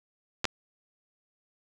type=clicks; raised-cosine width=0.2 ms; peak=-9 dBFS; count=2; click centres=0.444 / 0.453 s; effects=none